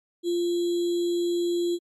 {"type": "tone with sample-and-hold", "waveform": "sine", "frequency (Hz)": 347, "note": "F4", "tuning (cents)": -11, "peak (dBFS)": -22, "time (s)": [0.23, 1.79], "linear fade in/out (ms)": 50, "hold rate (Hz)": 3675, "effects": ["low-pass 10000 Hz 12 dB/octave", "MP3 96 kbps"]}